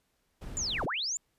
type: noise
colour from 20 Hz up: brown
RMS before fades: -41 dBFS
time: 0.41-0.86 s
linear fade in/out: 10 ms
type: linear two-way sweep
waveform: sine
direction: down then up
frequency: 7320 to 77.78 to 7320 Hz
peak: -30 dBFS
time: 0.57-1.17 s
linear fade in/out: 0 ms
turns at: 0.85 s
effects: pink hiss -75 dBFS RMS until 1.38 s + resampled to 32000 Hz